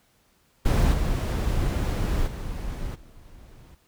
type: noise with level steps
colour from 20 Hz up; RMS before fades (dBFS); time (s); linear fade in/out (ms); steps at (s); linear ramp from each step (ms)
brown; -19 / -24 / -32 / -49 / -47; 0.65-3.75; 10; 0.92 / 2.26 / 2.94 / 3.25; 20
effects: pink hiss -64 dBFS RMS until 3.87 s